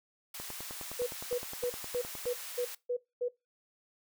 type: high-pass noise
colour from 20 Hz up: white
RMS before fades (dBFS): -43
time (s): 0.34-2.75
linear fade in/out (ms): 5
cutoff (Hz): 830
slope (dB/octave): 12
type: click train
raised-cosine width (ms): 1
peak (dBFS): -29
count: 19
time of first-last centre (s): 0.4-2.256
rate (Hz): 9.7
type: tone bursts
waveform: sine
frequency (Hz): 490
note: B4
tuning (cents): -14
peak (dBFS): -29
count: 8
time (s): 0.99-3.286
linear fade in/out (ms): 10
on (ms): 77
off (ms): 240
effects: noise-tail reverb RT60 0.2 s tail -20 dB re dry